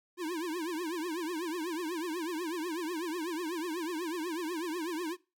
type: tone with vibrato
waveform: square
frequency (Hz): 334.2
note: E4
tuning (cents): +24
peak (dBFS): -34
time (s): 0.17-5.17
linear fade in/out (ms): 50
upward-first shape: triangle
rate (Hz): 8.1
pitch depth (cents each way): 190
effects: noise-tail reverb RT60 0.3 s tail -23 dB re dry